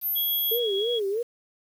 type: tone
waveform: sine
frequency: 13120 Hz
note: G#9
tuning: 22 cents flat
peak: -24 dBFS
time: 0.01-0.6 s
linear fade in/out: 50 ms
type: tone with tremolo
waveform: sine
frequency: 3322 Hz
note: G#7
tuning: in tune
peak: -27 dBFS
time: 0.15-1 s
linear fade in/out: 20 ms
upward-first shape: sine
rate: 6.6 Hz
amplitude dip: 25%
type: tone with vibrato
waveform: sine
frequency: 433.5 Hz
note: A4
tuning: 26 cents flat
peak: -24 dBFS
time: 0.51-1.23 s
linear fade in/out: 10 ms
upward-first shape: sine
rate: 3.1 Hz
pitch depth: 190 cents each way
effects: 8-bit